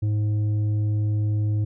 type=tone with tanh clipping; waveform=sine; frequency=105.5 Hz; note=G#2; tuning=28 cents sharp; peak=-21 dBFS; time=0.02-1.65 s; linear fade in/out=10 ms; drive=6 dB; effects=none